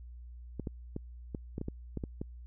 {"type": "clicks", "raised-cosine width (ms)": 3, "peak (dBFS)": -23, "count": 10, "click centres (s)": [0.597, 0.672, 0.964, 1.348, 1.581, 1.614, 1.684, 1.973, 2.038, 2.215], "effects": ["added 60 Hz sine -45 dBFS peak until 2.46 s"]}